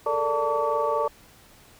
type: tone cluster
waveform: sine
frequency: 429.8 / 454 / 586 / 893 / 1142 Hz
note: A4 / A#4 / D5 / A5 / D6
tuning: -41 / -46 / -4 / +25 / -49 cents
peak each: -34 / -27 / -26 / -28 / -27 dBFS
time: 0.06-1.08 s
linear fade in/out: 5 ms
effects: tanh soft clip ceiling -11 dBFS + pink hiss -53 dBFS RMS until 1.79 s